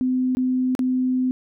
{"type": "tone with dropouts", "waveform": "sine", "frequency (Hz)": 255.4, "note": "C4", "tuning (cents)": -42, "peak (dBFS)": -18, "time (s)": [0.01, 1.31], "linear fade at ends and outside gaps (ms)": 0, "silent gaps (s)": [[0.35, 0.37], [0.751, 0.792]], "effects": []}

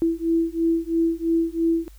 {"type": "beating tone pair", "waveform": "sine", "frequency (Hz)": [329.6, 332.6], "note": ["E4", "E4"], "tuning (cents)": [0, 16], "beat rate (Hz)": 3, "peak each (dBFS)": -22, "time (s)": [0.02, 1.88], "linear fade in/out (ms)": 0, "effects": ["added 50 Hz sine -43 dBFS peak until 1.98 s", "white hiss -57 dBFS RMS until 1.98 s"]}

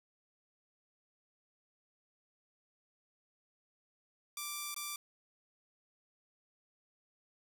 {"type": "tone with dropouts", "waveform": "5% pulse", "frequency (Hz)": 1174.7, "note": "D6", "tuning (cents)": 0, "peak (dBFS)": -27, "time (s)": [4.37, 4.96], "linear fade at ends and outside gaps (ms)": 2, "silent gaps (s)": [4.744, 4.763], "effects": []}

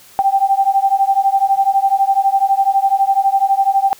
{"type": "beating tone pair", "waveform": "sine", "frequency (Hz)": [778, 790], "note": ["G5", "G5"], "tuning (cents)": [-13, 13], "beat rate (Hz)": 12, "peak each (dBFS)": -14, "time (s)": [0.19, 3.93], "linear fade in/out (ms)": 0, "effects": ["white hiss -44 dBFS RMS until 3.99 s"]}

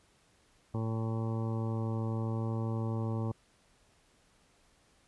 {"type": "harmonic tone", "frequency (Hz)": 112.4, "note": "A2", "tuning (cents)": 37, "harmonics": [1, 2, 3, 4, 5, 7, 8, 9, 10], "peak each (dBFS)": [-32, -38, -42, -44, -46, -49, -50, -51, -52], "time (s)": [0.74, 3.32], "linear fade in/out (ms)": 5, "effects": ["pink hiss -67 dBFS RMS until 5.07 s", "resampled to 24000 Hz"]}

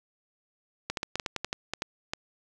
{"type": "clicks", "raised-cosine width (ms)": 0.2, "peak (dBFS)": -13, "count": 12, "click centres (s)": [0.9, 0.972, 1.031, 1.156, 1.198, 1.262, 1.363, 1.446, 1.529, 1.736, 1.821, 2.135], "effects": []}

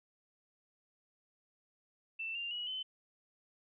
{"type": "tone with pitch steps", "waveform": "sine", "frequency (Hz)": [2668, 2789, 2916, 3049], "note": ["E7", "F7", "F#7", "G7"], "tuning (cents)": [20, -3, -26, -49], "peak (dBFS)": -37, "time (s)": [2.19, 2.83], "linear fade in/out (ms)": 10, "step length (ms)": 160, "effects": []}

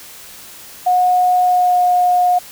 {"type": "tone with pitch glide", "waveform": "sine", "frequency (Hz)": [726, 718.9], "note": ["F#5", "F5"], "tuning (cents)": [-33, 50], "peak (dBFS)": -10, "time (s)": [0.86, 2.39], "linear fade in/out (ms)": 10, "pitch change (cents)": -17, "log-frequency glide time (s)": [1.41, 1.83], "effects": ["white hiss -37 dBFS RMS until 2.51 s"]}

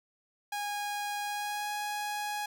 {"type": "tone with pitch glide", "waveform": "sawtooth", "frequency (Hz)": [822, 831.6], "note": ["G#5", "G#5"], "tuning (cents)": [-18, 2], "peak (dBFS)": -29, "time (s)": [0.52, 2.46], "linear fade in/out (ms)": 5, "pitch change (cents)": 20, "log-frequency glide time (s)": [1.22, 1.71], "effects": ["11-bit"]}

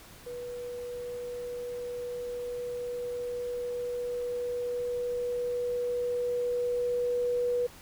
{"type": "tone with level ramp", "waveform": "sine", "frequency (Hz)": 487.5, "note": "B4", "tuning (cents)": -23, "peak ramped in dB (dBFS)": [-36, -25], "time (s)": [0.26, 7.67], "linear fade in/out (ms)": 10, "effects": ["pink hiss -51 dBFS RMS until 7.81 s"]}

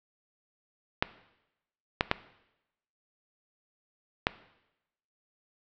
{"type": "clicks", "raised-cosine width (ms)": 0.3, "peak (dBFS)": -6, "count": 4, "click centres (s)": [1.025, 2.009, 2.114, 4.269], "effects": ["noise-tail reverb RT60 0.9 s tail -17 dB re dry", "low-pass 4000 Hz 12 dB/octave"]}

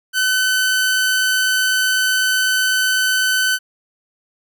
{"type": "tone", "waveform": "sawtooth", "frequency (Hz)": 1516, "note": "F#6", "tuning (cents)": 42, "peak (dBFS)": -11, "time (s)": [0.13, 3.59], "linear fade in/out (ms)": 50, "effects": []}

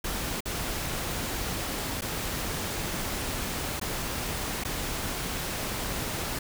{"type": "noise with dropouts", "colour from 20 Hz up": "pink", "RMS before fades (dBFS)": -32, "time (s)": [0.04, 6.39], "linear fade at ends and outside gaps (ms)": 5, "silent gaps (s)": [[0.406, 0.455], [2.01, 2.019], [3.798, 3.813], [4.638, 4.648]], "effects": []}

